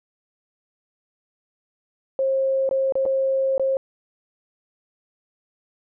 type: tone with dropouts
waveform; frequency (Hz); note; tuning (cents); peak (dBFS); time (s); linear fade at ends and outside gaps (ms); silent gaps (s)
sine; 535; C5; +38; -18; 2.19-3.77; 1; 2.691-2.711 / 2.923-2.954 / 3.054-3.061 / 3.58-3.596
effects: none